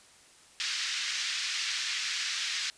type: band-pass noise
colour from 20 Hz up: white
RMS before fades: -33 dBFS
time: 0.6-2.7 s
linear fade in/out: 0 ms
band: 1600 to 5600 Hz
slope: 24 dB/octave
effects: white hiss -57 dBFS RMS until 2.77 s + resampled to 22050 Hz